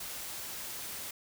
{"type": "noise", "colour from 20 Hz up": "white", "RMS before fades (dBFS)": -41, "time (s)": [0, 1.11], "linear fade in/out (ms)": 5, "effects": []}